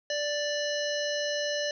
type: harmonic tone with a mistuned harmonic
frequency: 587.3 Hz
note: D5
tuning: in tune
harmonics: 1 / 3 / 5 / 7 / 9 / 10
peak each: -30 / -35 / -37 / -38 / -40 / -40 dBFS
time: 0.1-1.71 s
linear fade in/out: 2 ms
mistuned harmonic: 10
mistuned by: +52 cents
effects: none